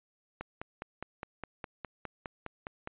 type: click train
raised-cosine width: 0.5 ms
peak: -23 dBFS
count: 13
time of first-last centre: 0.41-2.874 s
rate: 4.87 Hz
effects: resampled to 8000 Hz